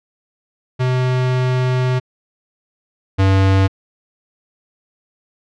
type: tone pair in turn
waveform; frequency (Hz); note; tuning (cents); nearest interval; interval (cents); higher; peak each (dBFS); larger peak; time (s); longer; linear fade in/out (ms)
square; 127.4 / 96.34; C3 / G2; -46 / -30; perfect fourth; 484; first; -15 / -11; second; 0.79-2 / 3.18-3.68; first; 20
effects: low-pass 4000 Hz 12 dB/octave